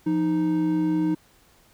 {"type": "tone pair together", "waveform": "triangle", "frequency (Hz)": [173.49, 311.1], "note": ["F3", "D#4"], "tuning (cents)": [-11, 0], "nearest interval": "minor seventh", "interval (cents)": 1011, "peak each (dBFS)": [-25, -19], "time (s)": [0.06, 1.15], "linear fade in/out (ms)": 10, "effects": ["pink hiss -58 dBFS RMS until 1.73 s"]}